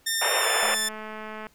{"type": "tone with pitch glide", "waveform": "10% pulse", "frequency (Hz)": [1810, 1762.5], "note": ["A6", "A6"], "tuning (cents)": [48, 2], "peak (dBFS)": -15, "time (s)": [0.06, 0.89], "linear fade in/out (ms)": 10, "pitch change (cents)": -46, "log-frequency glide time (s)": [0.4, 0.46]}
{"type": "band-pass noise", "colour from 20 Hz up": "pink", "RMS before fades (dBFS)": -26, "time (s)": [0.21, 0.75], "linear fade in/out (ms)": 10, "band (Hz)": [440, 2900], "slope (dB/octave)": 48}
{"type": "click train", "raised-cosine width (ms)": 0.5, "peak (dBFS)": -23, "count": 182, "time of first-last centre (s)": [0.63, 1.468], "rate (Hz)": 216}
{"effects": ["pink hiss -61 dBFS RMS until 1.54 s"]}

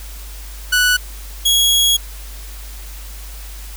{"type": "tone pair in turn", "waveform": "sawtooth", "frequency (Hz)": [1480, 3322], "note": ["F#6", "G#7"], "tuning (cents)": [0, 0], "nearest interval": "octave + major second", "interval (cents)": 1400, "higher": "second", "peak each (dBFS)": -8, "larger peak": "neither", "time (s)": [[0.72, 0.97], [1.45, 1.97]], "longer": "second", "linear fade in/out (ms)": 10, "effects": ["added 50 Hz sine -30 dBFS peak until 3.76 s", "white hiss -38 dBFS RMS until 3.76 s"]}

